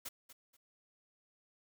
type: noise with echo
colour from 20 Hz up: white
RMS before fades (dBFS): -43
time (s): 0.05-0.09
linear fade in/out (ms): 10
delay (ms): 240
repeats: 2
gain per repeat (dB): -12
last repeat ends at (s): 0.57
effects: none